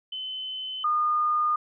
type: tone pair in turn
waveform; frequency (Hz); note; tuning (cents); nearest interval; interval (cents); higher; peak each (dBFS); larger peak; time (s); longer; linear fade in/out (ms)
sine; 3044 / 1219.9; F#7 / D#6; +48 / -35; octave + major third; 1583; first; -31 / -21; second; 0.12-0.84 / 0.84-1.56; neither; 5
effects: none